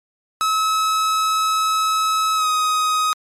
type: tone with pitch glide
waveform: 45% pulse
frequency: 1289 to 1256.7 Hz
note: E6 to D#6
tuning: -39 to +17 cents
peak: -16 dBFS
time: 0.41-3.13 s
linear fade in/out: 0 ms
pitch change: -44 cents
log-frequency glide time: 2.35-2.47 s
effects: low-pass 12000 Hz 12 dB/octave + MP3 64 kbps